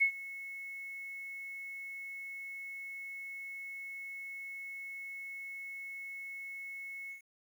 sine tone with ADSR envelope, 2193 Hz, C#7, 19 cents flat, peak -22 dBFS, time 0-7.22 s, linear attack 21 ms, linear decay 89 ms, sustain -19 dB, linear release 110 ms, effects 10-bit

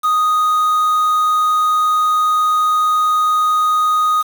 triangle tone with quantisation, 1244.5 Hz, D#6, in tune, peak -10 dBFS, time 0.03-4.23 s, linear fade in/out 20 ms, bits 5, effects none

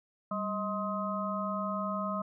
harmonic tone with a mistuned harmonic, 210.3 Hz, G#3, 22 cents sharp, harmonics 1 / 3 / 5 / 6, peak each -35 / -37 / -38 / -36 dBFS, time 0.31-2.22 s, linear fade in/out 5 ms, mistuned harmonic 1, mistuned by -120 cents, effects none

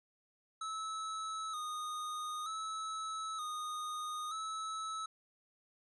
square tone with vibrato, 1267 Hz, D#6, 31 cents sharp, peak -39 dBFS, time 0.61-5.06 s, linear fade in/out 5 ms, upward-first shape square, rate 0.54 Hz, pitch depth 45 cents each way, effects resampled to 24000 Hz

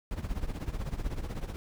brown noise with tremolo, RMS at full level -31 dBFS, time 0.11-1.56 s, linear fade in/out 0 ms, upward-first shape triangle, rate 16 Hz, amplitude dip 85%, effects none

